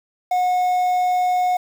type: tone with quantisation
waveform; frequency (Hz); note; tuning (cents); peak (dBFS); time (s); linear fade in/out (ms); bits
triangle; 727; F#5; -31; -14; 0.31-1.57; 5; 7
effects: none